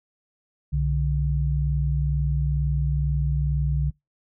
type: tone pair together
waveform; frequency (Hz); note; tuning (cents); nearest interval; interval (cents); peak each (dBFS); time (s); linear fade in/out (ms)
sine; 63.22 / 145.4; B1 / D3; +41 / -17; octave + major second; 1442; -23 / -23; 0.72-3.91; 20
effects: noise-tail reverb RT60 0.2 s tail -25 dB re dry